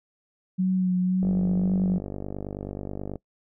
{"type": "tone with vibrato", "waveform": "sine", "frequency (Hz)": 184.2, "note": "F#3", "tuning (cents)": -7, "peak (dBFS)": -20, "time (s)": [0.58, 1.99], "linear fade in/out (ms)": 20, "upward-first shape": "sine", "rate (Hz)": 1.9, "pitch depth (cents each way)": 24}
{"type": "click train", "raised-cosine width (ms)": 2, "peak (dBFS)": -20, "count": 96, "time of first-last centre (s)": [1.23, 3.157], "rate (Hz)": 49.3}
{"effects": ["noise-tail reverb RT60 0.1 s tail -22 dB re dry"]}